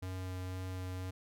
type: tone with vibrato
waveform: square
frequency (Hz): 92.5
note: F#2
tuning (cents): 0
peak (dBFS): -39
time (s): 0.02-1.11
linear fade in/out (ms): 10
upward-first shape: sine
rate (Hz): 2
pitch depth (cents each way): 9
effects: none